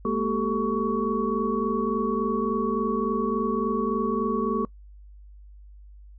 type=tone cluster; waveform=sine; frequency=213.1 / 236.6 / 389.2 / 438.1 / 1122 Hz; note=G#3 / A#3 / G4 / A4 / C#6; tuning=+45 / +26 / -12 / -7 / +21 cents; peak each=-29 dBFS; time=0.05-4.65 s; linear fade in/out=2 ms; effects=noise-tail reverb RT60 0.1 s tail -23 dB re dry + added 50 Hz sine -44 dBFS peak until 6.18 s